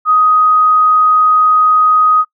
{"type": "tone", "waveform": "sine", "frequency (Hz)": 1252, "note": "D#6", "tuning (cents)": 10, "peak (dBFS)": -6, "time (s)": [0.05, 2.25], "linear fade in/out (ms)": 50, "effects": ["noise-tail reverb RT60 0.1 s tail -26 dB re dry"]}